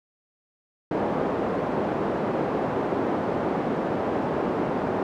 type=band-pass noise; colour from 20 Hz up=pink; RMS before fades=-26 dBFS; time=0.91-5.03 s; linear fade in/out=2 ms; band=240 to 780 Hz; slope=12 dB/octave; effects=none